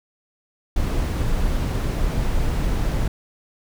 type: noise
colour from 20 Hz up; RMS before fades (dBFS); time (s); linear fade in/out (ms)
brown; -21; 0.76-3.08; 5
effects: none